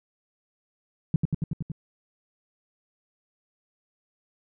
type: tone with echo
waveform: sine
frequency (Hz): 156.4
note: D#3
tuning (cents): +9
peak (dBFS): -16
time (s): 1.14-1.16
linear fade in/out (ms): 2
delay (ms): 93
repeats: 6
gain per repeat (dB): -2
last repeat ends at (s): 1.718
effects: none